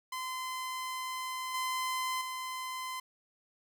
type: tone with level steps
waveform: sawtooth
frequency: 1029 Hz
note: C6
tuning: 29 cents flat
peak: -32 / -28 / -33 dBFS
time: 0.12-3 s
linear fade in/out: 5 ms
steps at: 1.54 / 2.21 s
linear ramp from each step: 5 ms
effects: none